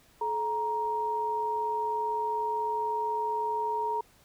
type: tone pair together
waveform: sine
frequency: 431.1 / 938 Hz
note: A4 / A#5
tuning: -35 / +11 cents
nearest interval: octave + minor second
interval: 1346 cents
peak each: -34 / -28 dBFS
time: 0.21-4.01 s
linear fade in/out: 5 ms
effects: pink hiss -61 dBFS RMS until 4.24 s